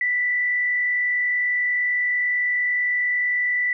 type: tone with frequency modulation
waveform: sine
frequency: 1975.5 Hz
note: B6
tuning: in tune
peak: -19 dBFS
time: 0.01-3.73 s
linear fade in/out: 2 ms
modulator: 48.9 Hz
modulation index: 0.48
effects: none